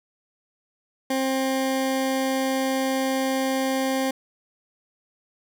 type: tone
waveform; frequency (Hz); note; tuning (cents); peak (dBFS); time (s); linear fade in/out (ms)
20% pulse; 265; C4; +22; -17; 1.1-4.11; 5
effects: none